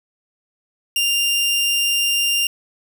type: tone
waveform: sawtooth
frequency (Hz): 2794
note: F7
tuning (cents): 0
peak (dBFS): -13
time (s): 0.96-2.47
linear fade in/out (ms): 2
effects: none

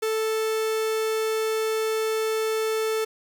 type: tone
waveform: 45% pulse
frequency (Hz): 440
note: A4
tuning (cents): 0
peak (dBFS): -23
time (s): 0.02-3.05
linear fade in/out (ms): 10
effects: 9-bit

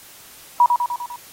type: tone with echo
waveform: sine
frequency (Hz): 967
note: B5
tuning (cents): -37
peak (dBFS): -9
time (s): 0.6-0.66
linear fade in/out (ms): 2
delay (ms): 100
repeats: 5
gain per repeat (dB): -4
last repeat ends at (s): 1.16
effects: white hiss -44 dBFS RMS until 1.32 s + AAC 48 kbps

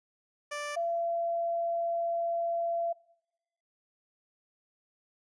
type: tone pair in turn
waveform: 15% pulse / sine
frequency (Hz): 587.3 / 678.8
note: D5 / F5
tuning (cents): 0 / -49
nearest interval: minor third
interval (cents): 251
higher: second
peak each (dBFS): -28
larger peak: neither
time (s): 0.51-0.76 / 0.76-2.93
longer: second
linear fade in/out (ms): 10
effects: noise-tail reverb RT60 0.9 s tail -23 dB re dry + resampled to 22050 Hz

